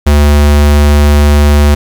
square tone, 73.2 Hz, D2, 5 cents flat, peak -4 dBFS, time 0.06-1.75 s, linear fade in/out 10 ms, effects 7-bit

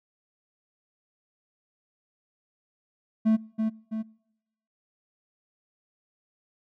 triangle tone with echo, 220 Hz, A3, in tune, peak -16 dBFS, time 3.25-3.37 s, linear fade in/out 20 ms, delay 330 ms, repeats 2, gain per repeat -5 dB, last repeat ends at 4.03 s, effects noise-tail reverb RT60 0.9 s tail -26 dB re dry

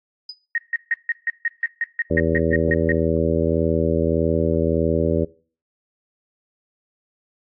sine tone with exponential decay, 4978 Hz, D#8, in tune, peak -27 dBFS, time 0.29-0.39 s, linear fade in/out 5 ms, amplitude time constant 21 ms
sine tone bursts, 1864.7 Hz, A#6, in tune, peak -18 dBFS, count 14, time 0.55-2.92 s, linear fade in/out 2 ms, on 30 ms, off 150 ms
harmonic tone, 81.7 Hz, E2, 15 cents flat, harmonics 1 / 2 / 3 / 4 / 5 / 6 / 7, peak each -25 / -25 / -25 / -25 / -25 / -25 / -25 dBFS, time 2.1-5.25 s, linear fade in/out 10 ms
effects noise-tail reverb RT60 0.4 s tail -21 dB re dry + AAC 48 kbps

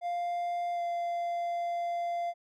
triangle tone with pitch glide, 698.5 to 691.3 Hz, F5 to F5, 0 to -18 cents, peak -28 dBFS, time 0.01-2.34 s, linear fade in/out 50 ms, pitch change -18 cents, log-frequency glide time 0.73-0.81 s, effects none

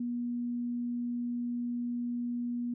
sine tone, 240.9 Hz, B3, 43 cents flat, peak -31 dBFS, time 0-2.74 s, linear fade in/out 5 ms, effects none

